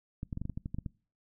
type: clicks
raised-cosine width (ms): 5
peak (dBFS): -24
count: 11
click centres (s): 0.231 / 0.328 / 0.374 / 0.416 / 0.454 / 0.497 / 0.575 / 0.659 / 0.745 / 0.786 / 0.862
effects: noise-tail reverb RT60 0.4 s tail -24 dB re dry